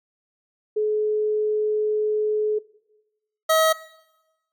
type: tone pair in turn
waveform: sine / 25% pulse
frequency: 426.2 / 638.6 Hz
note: G#4 / D#5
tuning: +45 / +45 cents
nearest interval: perfect fifth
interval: 700 cents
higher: second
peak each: -19 / -12 dBFS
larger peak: second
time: 0.76-2.59 / 3.49-3.73 s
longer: first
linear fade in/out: 10 ms
effects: noise-tail reverb RT60 1.0 s tail -20 dB re dry